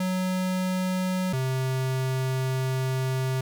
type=tone pair in turn; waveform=square; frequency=185 / 130.81 Hz; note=F#3 / C3; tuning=0 / 0 cents; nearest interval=tritone; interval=600 cents; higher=first; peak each=-25 dBFS; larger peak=neither; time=0-1.33 / 1.33-3.41 s; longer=second; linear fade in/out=5 ms; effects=none